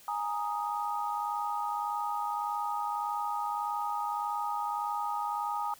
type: chord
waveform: sine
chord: Ab suspended second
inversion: none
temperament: equal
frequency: 830.6 / 932.3 / 1244.5 Hz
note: Ab5 / Bb5 / Eb6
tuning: 0 / 0 / 0 cents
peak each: -34 / -35 / -35 dBFS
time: 0.08-5.74 s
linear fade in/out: 2 ms
effects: white hiss -56 dBFS RMS until 5.79 s